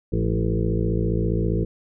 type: harmonic tone with a mistuned harmonic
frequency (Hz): 55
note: A1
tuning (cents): 0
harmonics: 1 / 2 / 3 / 4 / 6 / 7 / 8 / 9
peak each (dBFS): -25 / -25 / -26 / -32 / -29 / -31 / -30 / -35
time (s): 0.12-1.65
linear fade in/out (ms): 10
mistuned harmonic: 3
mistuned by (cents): +60
effects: none